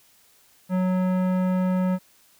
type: tone with tanh clipping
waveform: sine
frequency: 184.4 Hz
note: F#3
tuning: 6 cents flat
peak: -22 dBFS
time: 0.69-1.99 s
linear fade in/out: 50 ms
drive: 16 dB
effects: white hiss -58 dBFS RMS until 2.39 s